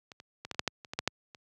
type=clicks; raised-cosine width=0.2 ms; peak=-29 / -30 / -22 / -17 / -27 / -10 / -11 / -28 / -20 / -12 / -9 / -30 dBFS; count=12; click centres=0.118 / 0.201 / 0.45 / 0.513 / 0.546 / 0.594 / 0.677 / 0.848 / 0.935 / 0.99 / 1.076 / 1.348 s; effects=high-pass 80 Hz 12 dB/octave